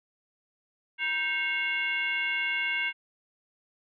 sine tone with frequency modulation, 2174 Hz, C#7, 34 cents flat, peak -26 dBFS, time 0.98-2.93 s, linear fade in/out 50 ms, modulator 608 Hz, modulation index 1.1, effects none

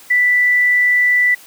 sine tone, 1975.5 Hz, B6, in tune, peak -10 dBFS, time 0.1-1.35 s, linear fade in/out 10 ms, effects white hiss -42 dBFS RMS until 1.46 s + high-pass 150 Hz 12 dB/octave

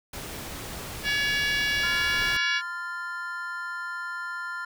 pink noise, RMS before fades -37 dBFS, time 0.13-2.37 s, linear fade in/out 5 ms
harmonic tone, 566 Hz, C#5, 36 cents sharp, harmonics 3 / 4 / 5 / 6 / 7 / 8 / 9 / 10, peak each -26 / -30 / -32 / -34 / -37 / -39 / -39 / -41 dBFS, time 1.03-2.62 s, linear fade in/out 50 ms
triangle chord, F major, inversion second, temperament equal with one note detuned, 1026.2 / 1396.9 / 1760 Hz, C6 / F6 / A6, -34 / 0 / 0 cents, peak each -37 / -31 / -37 dBFS, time 1.83-4.65 s, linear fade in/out 5 ms
effects none

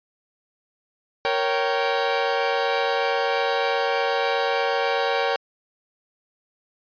sawtooth chord, G diminished, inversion first, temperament equal with one note detuned, 466.2 / 554.4 / 775.9 Hz, Bb4 / Db5 / G5, 0 / 0 / -18 cents, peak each -21 dBFS, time 1.25-5.36 s, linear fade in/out 0 ms, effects resampled to 11025 Hz

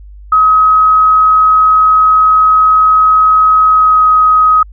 sine tone with pitch glide, 1271 to 1261.5 Hz, D#6 to D#6, +36 to +23 cents, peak -4 dBFS, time 0.32-4.63 s, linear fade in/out 5 ms, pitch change -13 cents, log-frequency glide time 3.65-4.06 s, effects added 50 Hz sine -30 dBFS peak until 4.72 s

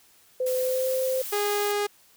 sine tone with pitch glide, 510 to 519.8 Hz, C5 to C5, -44 to -11 cents, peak -23 dBFS, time 0.4-1.22 s, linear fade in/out 5 ms, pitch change +33 cents, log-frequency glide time 0.59-0.88 s
blue noise, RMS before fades -35 dBFS, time 0.46-1.72 s, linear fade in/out 5 ms
sawtooth tone, 411.3 Hz, G#4, 17 cents flat, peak -20 dBFS, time 1.32-1.87 s, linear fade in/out 10 ms
effects white hiss -58 dBFS RMS until 2.16 s

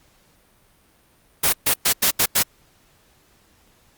white noise bursts at uneven times, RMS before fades -17 dBFS, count 6, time 1.43-1.53 / 1.66-1.74 / 1.85-1.93 / 2.02-2.11 / 2.19-2.26 / 2.35-2.43 s, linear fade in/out 10 ms, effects pink hiss -58 dBFS RMS until 3.97 s + Opus 48 kbps

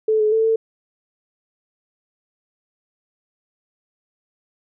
sine tone with pitch steps, 436.2 / 427.3 / 444.2 / 447.3 Hz, A4 / G#4 / A4 / A4, -15 / +49 / +16 / +28 cents, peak -14 dBFS, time 0.08-0.56 s, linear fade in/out 5 ms, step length 120 ms, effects none

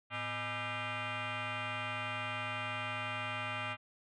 sine tone with frequency modulation, 615 Hz, D#5, 20 cents flat, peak -34 dBFS, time 0.1-3.77 s, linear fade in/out 50 ms, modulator 362 Hz, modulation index 6.5, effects tanh soft clip ceiling -33 dBFS

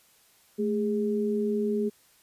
sine tone pair together, 217.4 / 411.5 Hz, A3 / G#4, -21 / -16 cents, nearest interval major seventh, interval 1105 cents, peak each -27 / -27 dBFS, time 0.58-1.9 s, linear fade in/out 20 ms, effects white hiss -61 dBFS RMS until 2.22 s + resampled to 32000 Hz

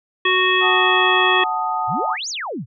harmonic tone, 370 Hz, F#4, in tune, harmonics 1 / 3 / 5 / 7 / 9, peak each -21 / -20 / -19 / -21 / -21 dBFS, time 0.25-1.44 s, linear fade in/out 5 ms
sine chord, D# diminished, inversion first, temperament equal, 740 / 880 / 1244.5 Hz, F#5 / A5 / D#6, 0 / 0 / 0 cents, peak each -24 / -23 / -23 dBFS, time 0.6-2.17 s, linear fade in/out 50 ms
sine exponential two-way sweep, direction up then down, 98 to 7110 to 98 Hz, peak -24 dBFS, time 1.87-2.66 s, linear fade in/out 50 ms, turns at 2.29 s
effects none

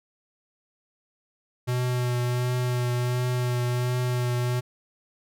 square tone with vibrato, 123.7 Hz, B2, 3 cents sharp, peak -24 dBFS, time 1.67-4.61 s, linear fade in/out 20 ms, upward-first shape triangle, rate 1.4 Hz, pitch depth 20 cents each way, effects none

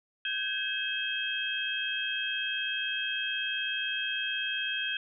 sine tone cluster, 1543 / 1662 / 2588 / 3224 Hz, G6 / G#6 / E7 / G7, -28 / +1 / -32 / +48 cents, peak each -36 / -38 / -35 / -33 dBFS, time 0.25-4.97 s, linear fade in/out 2 ms, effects none

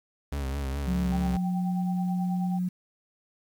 40% pulse tone with vibrato, 68.8 Hz, C#2, 12 cents flat, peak -28 dBFS, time 0.32-1.37 s, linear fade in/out 5 ms, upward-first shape triangle, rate 4.8 Hz, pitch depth 79 cents each way
sine tone, 180.8 Hz, F#3, 40 cents flat, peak -25 dBFS, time 0.87-2.69 s, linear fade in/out 10 ms
sine tone with tremolo, 780 Hz, G5, 9 cents flat, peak -34 dBFS, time 1.12-2.59 s, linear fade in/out 5 ms, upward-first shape sine, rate 9.3 Hz, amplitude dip 70%
effects 9-bit

